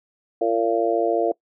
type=harmonic tone; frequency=114.3 Hz; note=A#2; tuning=34 cents flat; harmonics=3 / 4 / 5 / 6; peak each=-24 / -22 / -25 / -23 dBFS; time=0.41-1.32 s; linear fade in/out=5 ms; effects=noise-tail reverb RT60 0.1 s tail -22 dB re dry